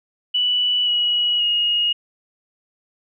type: tone with pitch steps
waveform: sine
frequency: 2960 / 2916 / 2872 Hz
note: F#7 / F#7 / F7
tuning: 0 / -26 / +48 cents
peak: -16 dBFS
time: 0.34-1.93 s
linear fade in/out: 10 ms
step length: 530 ms
effects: none

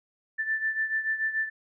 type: beating tone pair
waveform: sine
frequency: 1764 / 1770.9 Hz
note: A6 / A6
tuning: +4 / +11 cents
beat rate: 6.9 Hz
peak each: -27 / -32 dBFS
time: 0.38-1.5 s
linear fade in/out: 20 ms
effects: none

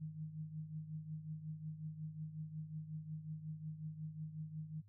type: tone with tremolo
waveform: sine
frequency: 155.56 Hz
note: D#3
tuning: in tune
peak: -40 dBFS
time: 0-4.82 s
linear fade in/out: 20 ms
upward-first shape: triangle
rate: 5.5 Hz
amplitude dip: 75%
effects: added 102 Hz sine -60 dBFS peak until 4.88 s

